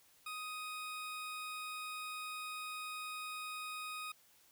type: tone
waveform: 20% pulse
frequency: 1250 Hz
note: D#6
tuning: 8 cents sharp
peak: -37 dBFS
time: 0.26-4.12 s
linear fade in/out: 5 ms
effects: white hiss -67 dBFS RMS until 4.51 s